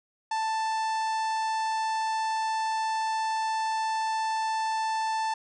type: harmonic tone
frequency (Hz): 883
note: A5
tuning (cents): +6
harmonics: 1 / 2 / 3 / 4 / 5 / 6 / 7 / 8 / 9 / 10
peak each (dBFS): -26 / -38 / -44 / -47 / -44 / -46 / -49 / -54 / -55 / -53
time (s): 0.31-5.34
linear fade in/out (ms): 5
effects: none